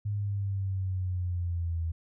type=linear sweep; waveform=sine; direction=down; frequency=103.83 to 81.5 Hz; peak=-28 dBFS; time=0.05-1.92 s; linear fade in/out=10 ms; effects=none